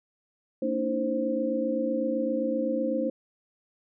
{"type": "tone cluster", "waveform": "sine", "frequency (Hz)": [230.3, 289.1, 316.9, 525], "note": ["A#3", "D4", "D#4", "C5"], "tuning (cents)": [-21, -27, 32, 6], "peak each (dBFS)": [-31, -31, -33, -28], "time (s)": [0.62, 3.1], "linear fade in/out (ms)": 5, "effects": []}